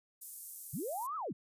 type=high-pass noise; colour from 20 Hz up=pink; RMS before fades=-46 dBFS; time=0.21-1.07 s; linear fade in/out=10 ms; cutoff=8900 Hz; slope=24 dB/octave
type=linear two-way sweep; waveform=sine; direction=up then down; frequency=106 to 1318.5 to 106 Hz; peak=-36 dBFS; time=0.73-1.33 s; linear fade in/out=10 ms; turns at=1.16 s
effects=resampled to 32000 Hz